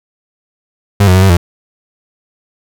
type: tone with pitch steps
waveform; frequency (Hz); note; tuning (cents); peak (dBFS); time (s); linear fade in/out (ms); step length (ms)
35% pulse; 100.1 / 91.4 / 93.7 / 96.5 / 86.4; G2 / F#2 / F#2 / G2 / F2; +37 / -21 / +22 / -27 / -18; -3; 1-1.37; 5; 74
effects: none